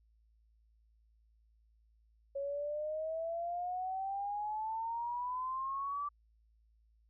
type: exponential sweep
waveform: sine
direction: up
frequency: 551 to 1168 Hz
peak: -35 dBFS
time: 2.35-6.09 s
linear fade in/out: 10 ms
effects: added 55 Hz sine -66 dBFS peak until 7.09 s